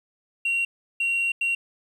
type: tone bursts at uneven times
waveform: sine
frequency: 2748 Hz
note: F7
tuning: 29 cents flat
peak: -19 dBFS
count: 3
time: 0.45-0.65 / 1-1.32 / 1.41-1.55 s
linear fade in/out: 5 ms
effects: tanh soft clip ceiling -20 dBFS + 9-bit